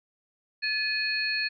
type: tone cluster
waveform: sine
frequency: 1724 / 2500 / 4321 Hz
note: A6 / D#7 / C#8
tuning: -36 / +8 / -45 cents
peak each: -30 dBFS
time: 0.62-1.49 s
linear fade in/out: 20 ms
effects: none